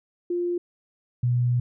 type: tone pair in turn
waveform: sine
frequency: 350.3 / 122.39 Hz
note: F4 / B2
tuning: +5 / -15 cents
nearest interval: octave + tritone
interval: 1820 cents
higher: first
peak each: -23 / -19 dBFS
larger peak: second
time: 0.3-0.58 / 1.23-1.6 s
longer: second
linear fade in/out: 5 ms
effects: none